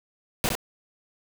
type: noise with echo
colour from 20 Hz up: pink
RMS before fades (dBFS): -24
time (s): 0.44-0.49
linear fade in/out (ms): 0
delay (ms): 62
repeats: 1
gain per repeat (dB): -4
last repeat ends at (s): 0.552
effects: none